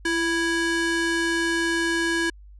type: ring-modulated tone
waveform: square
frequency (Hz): 659.3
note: E5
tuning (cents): 0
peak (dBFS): -19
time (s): 0.05-2.3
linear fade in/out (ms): 5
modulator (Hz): 995
effects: added 50 Hz sine -43 dBFS peak until 2.59 s + resampled to 24000 Hz